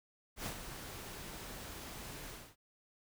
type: noise with ADSR envelope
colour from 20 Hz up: pink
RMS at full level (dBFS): -39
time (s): 0.36-2.56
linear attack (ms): 100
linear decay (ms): 82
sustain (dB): -8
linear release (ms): 260
effects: none